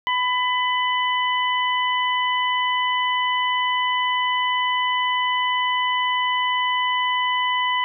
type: harmonic tone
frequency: 999 Hz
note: B5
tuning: 20 cents sharp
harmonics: 1 / 2 / 3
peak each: -21 / -24 / -26 dBFS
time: 0.07-7.84 s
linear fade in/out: 0 ms
effects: none